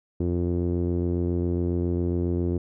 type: tone with low-pass filter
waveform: sawtooth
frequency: 87.31 Hz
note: F2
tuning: in tune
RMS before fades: -25 dBFS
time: 0.2-2.58 s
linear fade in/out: 5 ms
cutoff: 360 Hz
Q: 3
effects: none